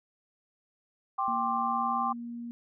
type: chord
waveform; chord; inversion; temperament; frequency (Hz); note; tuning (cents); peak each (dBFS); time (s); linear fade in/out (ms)
sine; G suspended fourth; none; equal with one note detuned; 784 / 1055.6 / 1174.7; G5 / C6 / D6; 0 / +15 / 0; -31; 1.18-2.13; 10
type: tone with pitch glide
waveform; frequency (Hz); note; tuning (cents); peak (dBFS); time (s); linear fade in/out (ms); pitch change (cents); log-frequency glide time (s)
sine; 233.1 to 236.5; A#3 to A#3; 0 to +25; -36; 1.28-2.51; 0; +25; 1.55-2.02
effects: none